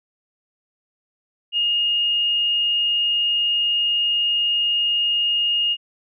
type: tone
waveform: sine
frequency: 2848 Hz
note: F7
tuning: 33 cents sharp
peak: -17 dBFS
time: 1.52-5.77 s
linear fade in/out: 50 ms
effects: none